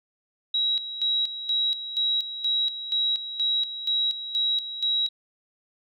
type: tone with tremolo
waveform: sine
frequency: 3860 Hz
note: B7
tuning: 40 cents flat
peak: -21 dBFS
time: 0.54-5.09 s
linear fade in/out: 5 ms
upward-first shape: square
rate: 2.1 Hz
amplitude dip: 70%
effects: none